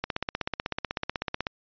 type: click train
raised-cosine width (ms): 0.3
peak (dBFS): -12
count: 24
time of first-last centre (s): 0.04-1.469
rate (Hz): 16.1
effects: resampled to 11025 Hz